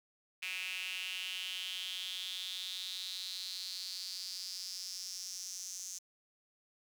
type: tone with high-pass filter sweep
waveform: sawtooth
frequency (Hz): 185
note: F#3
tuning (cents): 0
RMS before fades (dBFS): -42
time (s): 0.42-5.99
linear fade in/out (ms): 10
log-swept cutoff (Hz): 2500 to 6300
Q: 6
effects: none